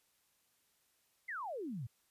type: exponential sweep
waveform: sine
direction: down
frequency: 2141 to 106 Hz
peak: -39 dBFS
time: 1.28-1.87 s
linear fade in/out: 10 ms
effects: white hiss -75 dBFS RMS until 2.1 s + resampled to 32000 Hz